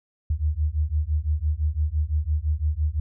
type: beating tone pair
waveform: sine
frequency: 73.42 / 79.32 Hz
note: D2 / D#2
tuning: 0 / +34 cents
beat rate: 5.9 Hz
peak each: -24 dBFS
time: 0.3-3 s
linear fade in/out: 5 ms
effects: none

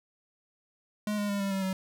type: tone with pitch steps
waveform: square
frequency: 210 / 205.7 / 201.4 / 197.3 / 193.24 / 189.26 Hz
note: G#3 / G#3 / G3 / G3 / G3 / F#3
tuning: +19 / -16 / +47 / +11 / -25 / +39 cents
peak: -29 dBFS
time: 1.07-1.73 s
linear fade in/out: 2 ms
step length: 110 ms
effects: none

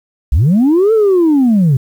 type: linear two-way sweep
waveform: sine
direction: up then down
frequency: 51.91 to 453.7 to 123.4 Hz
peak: -5 dBFS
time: 0.32-1.77 s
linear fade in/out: 5 ms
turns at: 0.93 s
effects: tanh soft clip ceiling -5 dBFS + 7-bit

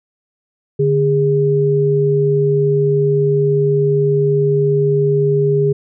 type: tone pair together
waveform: sine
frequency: 146.1 / 408.5 Hz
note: D3 / G#4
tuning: -9 / -29 cents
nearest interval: octave + tritone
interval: 1780 cents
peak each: -15 / -13 dBFS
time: 0.79-5.73 s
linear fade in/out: 10 ms
effects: none

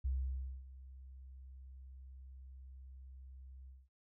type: tone with ADSR envelope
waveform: sine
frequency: 65.41 Hz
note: C2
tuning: in tune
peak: -32 dBFS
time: 0.04-3.89 s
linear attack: 14 ms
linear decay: 580 ms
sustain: -18 dB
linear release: 210 ms
effects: none

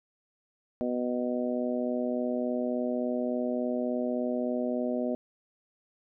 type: harmonic tone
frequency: 123.47 Hz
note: B2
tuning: in tune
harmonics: 2 / 3 / 4 / 5 / 6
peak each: -30 / -36 / -35 / -33 / -45 dBFS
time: 0.81-5.15 s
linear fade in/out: 0 ms
effects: none

